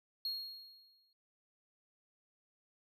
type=tone with exponential decay; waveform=triangle; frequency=4284 Hz; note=C8; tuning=40 cents sharp; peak=-33 dBFS; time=0.25-1.13 s; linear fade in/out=2 ms; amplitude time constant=190 ms; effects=noise-tail reverb RT60 0.1 s tail -18 dB re dry